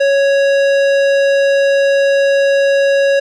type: tone with tanh clipping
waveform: sine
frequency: 554.4 Hz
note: C#5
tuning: in tune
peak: -11 dBFS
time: 0-3.2 s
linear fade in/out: 10 ms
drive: 16 dB
effects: none